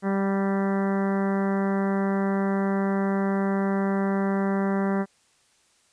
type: harmonic tone with a mistuned harmonic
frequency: 196 Hz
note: G3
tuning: in tune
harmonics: 1 / 2 / 3 / 4 / 5 / 6 / 7 / 8 / 9 / 10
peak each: -23 / -29 / -33 / -35 / -37 / -39 / -40 / -41 / -42 / -43 dBFS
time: 0.02-5.06 s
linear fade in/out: 50 ms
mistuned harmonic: 4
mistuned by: -15 cents
effects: white hiss -63 dBFS RMS until 5.92 s + resampled to 22050 Hz